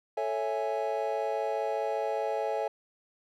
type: chord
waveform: triangle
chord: A major seventh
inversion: none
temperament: equal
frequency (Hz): 440 / 554.4 / 659.3 / 830.6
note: A4 / C#5 / E5 / G#5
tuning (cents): 0 / 0 / 0 / 0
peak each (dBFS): -32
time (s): 0.17-2.68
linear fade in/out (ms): 5
effects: none